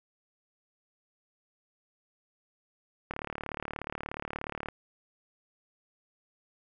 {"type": "click train", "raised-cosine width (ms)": 0.5, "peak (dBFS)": -20, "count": 59, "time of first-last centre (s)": [3.11, 4.686], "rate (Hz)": 36.8, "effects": []}